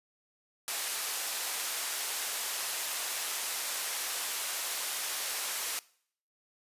white band-pass noise, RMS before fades -35 dBFS, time 0.68-5.79 s, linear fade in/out 0 ms, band 570 to 13000 Hz, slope 12 dB/octave, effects noise-tail reverb RT60 0.6 s tail -22 dB re dry + resampled to 32000 Hz

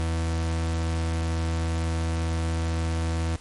40% pulse tone, 82.1 Hz, E2, 6 cents flat, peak -23 dBFS, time 0-3.36 s, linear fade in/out 0 ms, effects pink hiss -48 dBFS RMS until 3.4 s + MP3 48 kbps

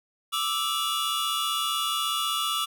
45% pulse tone cluster, 1178 / 1314 / 2861 / 3439 Hz, D6 / E6 / F7 / A7, +5 / -6 / +41 / -40 cents, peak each -31 dBFS, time 0.32-2.66 s, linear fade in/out 20 ms, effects 10-bit

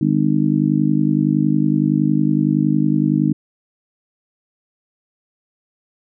harmonic tone, 50.8 Hz, G#1, 38 cents flat, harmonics 3 / 4 / 5 / 6, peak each -19 / -19 / -19 / -19 dBFS, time 0.01-3.33 s, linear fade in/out 5 ms, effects none

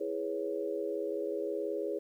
sine chord, C# minor seventh, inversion first, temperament equal, 329.6 / 415.3 / 493.9 / 554.4 Hz, E4 / G#4 / B4 / C#5, 0 / 0 / 0 / 0 cents, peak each -39 / -35 / -40 / -38 dBFS, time 0-1.99 s, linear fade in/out 10 ms, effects 11-bit

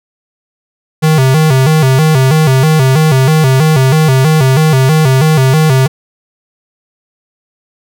square tone with vibrato, 143.7 Hz, D3, 37 cents flat, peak -6 dBFS, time 1.02-5.88 s, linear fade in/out 20 ms, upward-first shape square, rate 3.1 Hz, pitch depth 150 cents each way, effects none

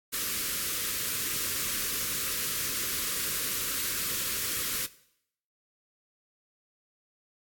white band-stop noise, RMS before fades -31 dBFS, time 0.12-4.87 s, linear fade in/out 20 ms, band 550 to 1100 Hz, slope 48 dB/octave, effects noise-tail reverb RT60 0.7 s tail -18 dB re dry + AAC 64 kbps

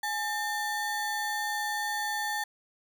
square ring-modulated tone, 1318.5 Hz, E6, in tune, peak -27 dBFS, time 0.03-2.44 s, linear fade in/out 5 ms, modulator 482 Hz, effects none

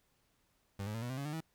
30% pulse tone with pitch steps, 99 / 106.11 / 113.72 / 121.88 / 130.63 / 140.01 / 150.06 / 160.83 Hz, G2 / G#2 / A#2 / B2 / C3 / C#3 / D3 / E3, +18 / +38 / -42 / -22 / -2 / +18 / +38 / -42 cents, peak -35 dBFS, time 0.79-1.406 s, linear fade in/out 5 ms, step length 77 ms, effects pink hiss -75 dBFS RMS until 1.54 s

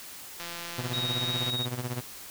click train, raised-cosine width 0.2 ms, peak -21 dBFS, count 189, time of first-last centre 0.4-1.499 s, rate 171 Hz
sawtooth tone with tremolo, 123.47 Hz, B2, in tune, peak -25 dBFS, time 0.78-2.01 s, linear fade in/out 5 ms, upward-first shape sine, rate 16 Hz, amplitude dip 75%
sine tone with vibrato, 3773 Hz, A#7, 20 cents sharp, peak -29 dBFS, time 0.93-1.66 s, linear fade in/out 10 ms, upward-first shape triangle, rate 5.6 Hz, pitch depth 9 cents each way
effects white hiss -44 dBFS RMS until 2.3 s

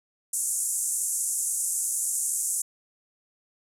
pink band-pass noise, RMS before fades -28 dBFS, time 0.33-2.62 s, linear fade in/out 5 ms, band 7000 to 11000 Hz, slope 48 dB/octave, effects none

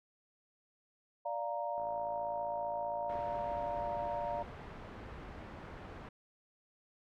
sine chord, Bb major, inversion first, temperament equal, 587.3 / 698.5 / 932.3 Hz, D5 / F5 / Bb5, 0 / 0 / 0 cents, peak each -39 dBFS, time 1.25-4.43 s, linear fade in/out 10 ms
click train, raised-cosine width 1 ms, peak -39 dBFS, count 122, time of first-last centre 1.78-3.968 s, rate 55.3 Hz
pink low-pass noise, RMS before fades -48 dBFS, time 3.09-6.09 s, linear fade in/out 5 ms, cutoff 1700 Hz, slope 12 dB/octave
effects none

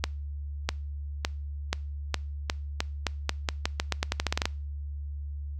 accelerating click train, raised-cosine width 0.2 ms, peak -8 dBFS, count 21, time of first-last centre 0.04-4.455 s, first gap 650 ms, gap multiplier 0.86, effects noise-tail reverb RT60 0.4 s tail -25 dB re dry + added 72 Hz sine -33 dBFS peak until 5.59 s

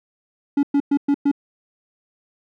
triangle tone bursts, 283.6 Hz, C#4, 40 cents sharp, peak -12 dBFS, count 5, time 0.57-1.315 s, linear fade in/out 5 ms, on 61 ms, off 110 ms, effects none

